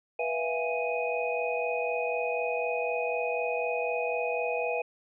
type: tone cluster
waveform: sine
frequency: 487.9 / 655 / 699 / 826 / 2496 Hz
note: B4 / E5 / F5 / G#5 / D#7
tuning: -21 / -11 / +1 / -10 / +5 cents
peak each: -31 / -33 / -37 / -37 / -34 dBFS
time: 0.19-4.82 s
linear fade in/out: 5 ms
effects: none